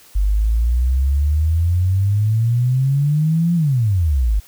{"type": "exponential two-way sweep", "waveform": "sine", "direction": "up then down", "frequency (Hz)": [48.06, 174.61, 48.06], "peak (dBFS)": -13, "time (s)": [0.15, 4.4], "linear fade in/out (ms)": 10, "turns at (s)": 3.55, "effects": ["white hiss -47 dBFS RMS until 4.47 s"]}